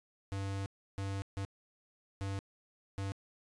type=tone bursts at uneven times; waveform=square; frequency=98 Hz; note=G2; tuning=in tune; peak=-36 dBFS; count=5; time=0.32-0.66 / 0.98-1.22 / 1.37-1.45 / 2.21-2.39 / 2.98-3.12 s; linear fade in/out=0 ms; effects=resampled to 22050 Hz

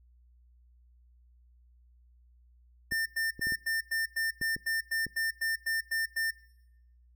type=tone bursts; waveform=square; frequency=1800 Hz; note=A6; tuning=39 cents sharp; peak=-29 dBFS; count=14; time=2.91-6.31 s; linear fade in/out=10 ms; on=150 ms; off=100 ms
type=clicks; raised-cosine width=3 ms; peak=-29 dBFS; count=7; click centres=2.922 / 3.394 / 3.47 / 3.522 / 4.414 / 4.564 / 5.066 s
effects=noise-tail reverb RT60 1.0 s tail -24 dB re dry + added 60 Hz sine -58 dBFS peak until 7.15 s

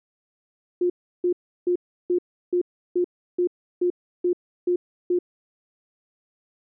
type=tone bursts; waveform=sine; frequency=355.4 Hz; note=F4; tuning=30 cents sharp; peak=-18 dBFS; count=11; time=0.81-5.189 s; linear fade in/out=5 ms; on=89 ms; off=340 ms; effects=none

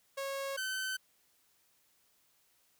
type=tone pair in turn; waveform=sawtooth; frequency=548 / 1529.5 Hz; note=C#5 / G6; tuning=-20 / -43 cents; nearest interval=octave + tritone; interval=1777 cents; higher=second; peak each=-32 / -31 dBFS; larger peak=second; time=0.17-0.57 / 0.57-0.97 s; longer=neither; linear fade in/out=10 ms; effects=white hiss -71 dBFS RMS until 2.79 s

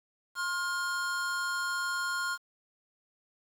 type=tone pair together; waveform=square; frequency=1063.5 / 1417 Hz; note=C6 / F6; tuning=+28 / +25 cents; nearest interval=perfect fourth; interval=497 cents; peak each=-37 / -32 dBFS; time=0.35-2.38 s; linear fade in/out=50 ms; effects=low-pass 11000 Hz 12 dB/octave + 9-bit

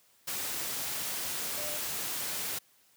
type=tone in noise; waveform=sine; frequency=596 Hz; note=D5; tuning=25 cents sharp; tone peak=-41 dBFS; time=1.57-1.78 s; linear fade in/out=10 ms; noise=white; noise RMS=-35 dBFS; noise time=0.27-2.59 s; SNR=-9 dB; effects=white hiss -65 dBFS RMS until 2.96 s + high-pass 80 Hz 12 dB/octave

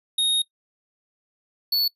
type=tone pair in turn; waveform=square; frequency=3729 / 4435 Hz; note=A#7 / C#8; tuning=0 / 0 cents; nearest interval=minor third; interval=300 cents; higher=second; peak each=-19 dBFS; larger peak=neither; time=0.18-0.42 / 1.72-1.88 s; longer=first; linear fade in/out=5 ms; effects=noise-tail reverb RT60 0.1 s tail -23 dB re dry + resampled to 32000 Hz

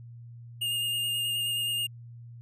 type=tone with vibrato; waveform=square; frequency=2830 Hz; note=F7; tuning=22 cents sharp; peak=-28 dBFS; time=0.61-1.87 s; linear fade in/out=10 ms; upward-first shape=square; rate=9.4 Hz; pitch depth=12 cents each way; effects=added 118 Hz sine -43 dBFS peak until 2.41 s

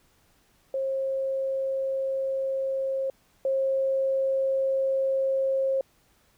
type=tone pair in turn; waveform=sine; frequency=536 / 536 Hz; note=C5 / C5; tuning=+42 / +42 cents; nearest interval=unison; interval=0 cents; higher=neither; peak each=-25 / -22 dBFS; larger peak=second; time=0.74-3.1 / 3.45-5.81 s; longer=neither; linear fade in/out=2 ms; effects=pink hiss -64 dBFS RMS until 6.37 s

